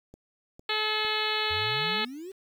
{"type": "click train", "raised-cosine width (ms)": 2, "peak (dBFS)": -34, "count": 3, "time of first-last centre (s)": [0.14, 1.049], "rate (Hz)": 2.2}
{"type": "harmonic tone", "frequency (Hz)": 430, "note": "A4", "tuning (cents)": -40, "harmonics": [1, 2, 3, 4, 5, 6, 7, 8, 9, 10], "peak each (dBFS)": [-35, -35, -35, -35, -35, -35, -35, -35, -35, -35], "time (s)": [0.69, 2.05], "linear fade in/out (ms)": 5}
{"type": "exponential sweep", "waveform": "sine", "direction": "up", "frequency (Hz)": [81, 400], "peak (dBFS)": -37, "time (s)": [1.5, 2.32], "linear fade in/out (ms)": 10}
{"effects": ["9-bit"]}